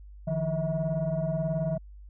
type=tone cluster; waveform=sine; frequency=150.3 / 168.8 / 643 Hz; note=D3 / E3 / E5; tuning=+40 / +41 / -43 cents; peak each=-29 dBFS; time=0.27-1.78 s; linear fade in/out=10 ms; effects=tanh soft clip ceiling -21 dBFS + added 50 Hz sine -44 dBFS peak until 2.09 s